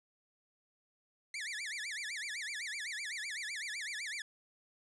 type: tone with vibrato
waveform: sawtooth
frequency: 1995 Hz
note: B6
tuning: 17 cents sharp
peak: -35 dBFS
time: 1.34-4.22 s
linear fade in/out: 2 ms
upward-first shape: sine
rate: 7.9 Hz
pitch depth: 300 cents each way
effects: resampled to 22050 Hz